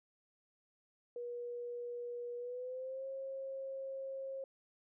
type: tone with pitch glide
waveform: sine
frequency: 481.7 to 537.6 Hz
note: B4 to C5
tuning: -43 to +47 cents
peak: -40 dBFS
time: 1.16-4.44 s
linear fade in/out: 2 ms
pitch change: +190 cents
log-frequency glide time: 2.37-3.06 s
effects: none